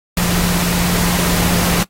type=tone in noise; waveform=sine; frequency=175.5 Hz; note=F3; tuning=9 cents sharp; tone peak=-16 dBFS; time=0.17-1.83 s; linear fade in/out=2 ms; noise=pink; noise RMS=-18 dBFS; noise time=0.17-1.83 s; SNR=-1 dB; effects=noise-tail reverb RT60 0.1 s tail -17 dB re dry + AAC 48 kbps